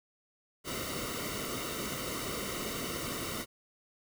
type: noise with comb filter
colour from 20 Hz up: pink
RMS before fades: -37 dBFS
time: 0.64-3.46 s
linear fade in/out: 50 ms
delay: 1.2 ms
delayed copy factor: -0.75
effects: none